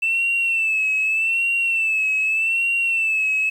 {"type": "tone with vibrato", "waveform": "sine", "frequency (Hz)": 2657, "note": "E7", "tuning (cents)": 13, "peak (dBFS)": -16, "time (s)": [0.02, 3.5], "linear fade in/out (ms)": 10, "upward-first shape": "sine", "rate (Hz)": 0.83, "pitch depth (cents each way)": 62, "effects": ["tanh soft clip ceiling -14 dBFS", "8-bit"]}